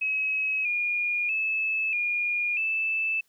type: tone with pitch steps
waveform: sine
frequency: 2559 / 2429 / 2608 / 2427 / 2633 Hz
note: D#7 / D#7 / E7 / D#7 / E7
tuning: +48 / -42 / -19 / -44 / -3 cents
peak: -24 dBFS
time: 0.01-3.21 s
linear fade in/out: 10 ms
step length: 640 ms
effects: white hiss -68 dBFS RMS until 3.28 s